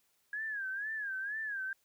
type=tone with vibrato; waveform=sine; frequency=1649 Hz; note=G#6; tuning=13 cents flat; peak=-35 dBFS; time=0.33-1.73 s; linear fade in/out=2 ms; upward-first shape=sine; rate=2.1 Hz; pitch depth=130 cents each way; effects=white hiss -74 dBFS RMS until 1.84 s